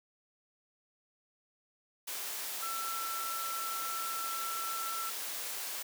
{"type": "tone in noise", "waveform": "sine", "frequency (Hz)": 1339, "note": "E6", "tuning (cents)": 27, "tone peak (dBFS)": -37, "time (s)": [2.62, 5.1], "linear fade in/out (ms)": 10, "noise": "white", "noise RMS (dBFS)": -39, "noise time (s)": [2.07, 5.83], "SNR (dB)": -1, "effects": ["high-pass 400 Hz 12 dB/octave"]}